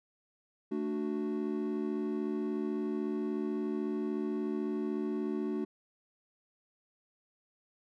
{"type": "chord", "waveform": "triangle", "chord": "D major", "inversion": "second", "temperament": "equal", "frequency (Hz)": [220, 293.7, 370], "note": ["A3", "D4", "F#4"], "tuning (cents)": [0, 0, 0], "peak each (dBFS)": -34, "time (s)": [0.71, 5.65], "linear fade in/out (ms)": 10, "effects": []}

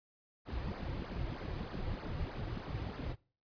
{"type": "noise with flanger", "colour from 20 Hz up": "brown", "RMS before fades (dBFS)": -40, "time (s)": [0.45, 3.16], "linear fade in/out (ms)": 50, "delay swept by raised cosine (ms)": [0.28, 4.88], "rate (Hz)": 3.2, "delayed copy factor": -0.8, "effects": ["noise-tail reverb RT60 0.4 s tail -23 dB re dry", "resampled to 11025 Hz"]}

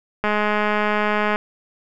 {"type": "click train", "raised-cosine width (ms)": 0.5, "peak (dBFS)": -6, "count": 236, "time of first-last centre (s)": [0.24, 1.359], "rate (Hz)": 210, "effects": []}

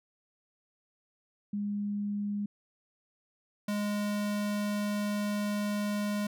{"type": "tone pair in turn", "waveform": ["sine", "square"], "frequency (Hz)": [204.8, 206.7], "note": ["G#3", "G#3"], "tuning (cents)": [-24, -8], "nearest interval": "unison", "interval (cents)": 16, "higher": "second", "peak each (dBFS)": [-30, -30], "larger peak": "neither", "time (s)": [[1.53, 2.46], [3.68, 6.27]], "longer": "second", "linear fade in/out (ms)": 5, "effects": []}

